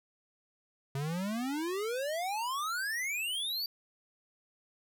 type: exponential sweep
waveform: square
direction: up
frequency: 133.6 to 4699 Hz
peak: -33 dBFS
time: 0.95-3.66 s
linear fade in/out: 2 ms
effects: none